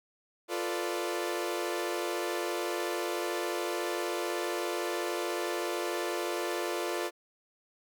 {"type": "chord", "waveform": "sawtooth", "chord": "B half-diminished seventh", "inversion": "second", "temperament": "equal", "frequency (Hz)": [349.2, 440, 493.9, 587.3], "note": ["F4", "A4", "B4", "D5"], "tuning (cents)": [0, 0, 0, 0], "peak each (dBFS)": [-30, -34, -35, -34], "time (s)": [0.48, 7.11], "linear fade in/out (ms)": 50, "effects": []}